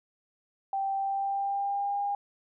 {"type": "tone with pitch glide", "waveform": "sine", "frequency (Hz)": [782, 808.2], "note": ["G5", "G#5"], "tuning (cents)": [-4, -47], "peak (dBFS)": -27, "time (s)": [0.73, 2.15], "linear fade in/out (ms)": 2, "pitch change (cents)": 57, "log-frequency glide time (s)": [0.96, 2.01], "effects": []}